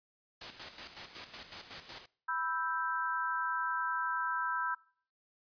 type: noise with tremolo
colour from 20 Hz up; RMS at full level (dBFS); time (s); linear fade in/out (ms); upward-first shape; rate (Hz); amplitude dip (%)
white; -42; 0.41-2.06; 5; square; 5.4; 60
type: chord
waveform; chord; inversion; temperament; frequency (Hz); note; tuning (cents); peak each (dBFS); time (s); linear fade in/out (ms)
sine; E minor; second; equal; 987.8 / 1318.5 / 1568; B5 / E6 / G6; 0 / 0 / 0; -36; 2.28-4.75; 10
effects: noise-tail reverb RT60 0.5 s tail -23 dB re dry + resampled to 11025 Hz